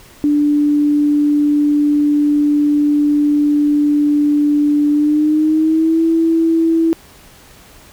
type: tone with pitch glide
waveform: sine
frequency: 293.7 to 327.8 Hz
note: D4 to E4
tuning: 0 to -10 cents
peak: -10 dBFS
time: 0.24-6.93 s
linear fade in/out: 0 ms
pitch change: +190 cents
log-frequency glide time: 4.91-6.03 s
effects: pink hiss -43 dBFS RMS until 7.92 s